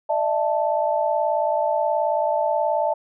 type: chord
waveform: sine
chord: D suspended second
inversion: none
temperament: equal with one note detuned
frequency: 600.7 / 659.3 / 880 Hz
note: D5 / E5 / A5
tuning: +39 / 0 / 0 cents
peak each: -23 dBFS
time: 0.09-2.94 s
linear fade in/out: 10 ms
effects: none